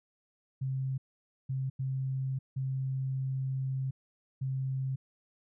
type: tone bursts at uneven times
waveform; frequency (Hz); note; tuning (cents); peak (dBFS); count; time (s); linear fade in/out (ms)
sine; 132.7; C3; +25; -30; 5; 0.61-0.98 / 1.49-1.7 / 1.79-2.39 / 2.56-3.91 / 4.41-4.96; 10
effects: none